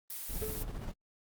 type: noise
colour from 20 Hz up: blue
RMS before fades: -41 dBFS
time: 0.1-0.63 s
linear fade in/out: 2 ms
type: noise with tremolo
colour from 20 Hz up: brown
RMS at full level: -37 dBFS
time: 0.28-0.94 s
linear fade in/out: 50 ms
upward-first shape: square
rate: 15 Hz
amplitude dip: 40%
type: tone with exponential decay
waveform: triangle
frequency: 433.5 Hz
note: A4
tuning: 26 cents flat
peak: -32 dBFS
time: 0.42-0.82 s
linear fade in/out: 2 ms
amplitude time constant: 85 ms
effects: Opus 24 kbps